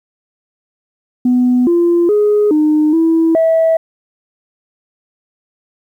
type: tone with pitch steps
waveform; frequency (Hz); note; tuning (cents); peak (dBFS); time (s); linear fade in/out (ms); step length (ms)
sine; 248.7 / 344.1 / 417.4 / 305 / 326.9 / 651; B3 / F4 / G#4 / D#4 / E4 / E5; +12 / -26 / +9 / -34 / -14 / -22; -7; 1.25-3.77; 5; 420
effects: tanh soft clip ceiling -5 dBFS + 8-bit